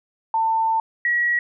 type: tone pair in turn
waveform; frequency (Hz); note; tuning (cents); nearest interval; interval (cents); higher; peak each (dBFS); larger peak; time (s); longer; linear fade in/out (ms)
sine; 895 / 1916.8; A5 / A#6; +29 / +48; octave + minor second; 1319; second; -17; neither; 0.34-0.8 / 1.05-1.39; first; 2
effects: none